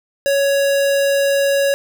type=tone; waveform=square; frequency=557 Hz; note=C#5; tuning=8 cents sharp; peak=-14 dBFS; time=0.26-1.74 s; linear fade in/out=0 ms; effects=none